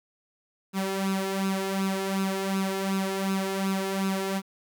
sawtooth tone with flanger, 193 Hz, G3, 27 cents flat, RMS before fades -28 dBFS, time 0.73-4.42 s, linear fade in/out 50 ms, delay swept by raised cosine 0.76 to 2.36 ms, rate 2.7 Hz, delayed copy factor +0.65, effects 9-bit

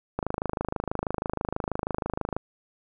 click train, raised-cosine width 1 ms, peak -13 dBFS, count 58, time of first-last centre 0.19-2.366 s, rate 26.2 Hz, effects none

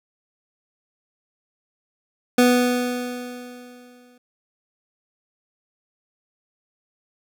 25% pulse tone with exponential decay, 246.9 Hz, B3, in tune, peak -8 dBFS, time 2.38-4.18 s, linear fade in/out 5 ms, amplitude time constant 390 ms, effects none

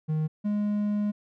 triangle tone pair in turn, 155.56 / 207.6 Hz, D#3 / G#3, 0 / 0 cents, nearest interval perfect fourth, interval 500 cents, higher second, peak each -22 dBFS, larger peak neither, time 0.08-0.28 / 0.44-1.12 s, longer second, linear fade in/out 20 ms, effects none

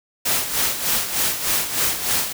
white noise with tremolo, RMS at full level -19 dBFS, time 0.25-2.33 s, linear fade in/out 10 ms, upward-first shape sine, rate 3.3 Hz, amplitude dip 65%, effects none

